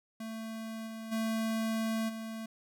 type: tone with level steps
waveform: square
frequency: 222.9 Hz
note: A3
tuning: 23 cents sharp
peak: -39 / -41 / -31 / -39 dBFS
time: 0.2-2.46 s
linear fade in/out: 5 ms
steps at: 0.86 / 1.11 / 2.08 s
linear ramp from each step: 20 ms
effects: none